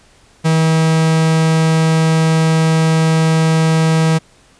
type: tone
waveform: 45% pulse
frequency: 160.5 Hz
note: E3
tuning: 46 cents flat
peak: -10 dBFS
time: 0.44-4.19 s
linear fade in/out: 20 ms
effects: pink hiss -49 dBFS RMS until 4.59 s + resampled to 22050 Hz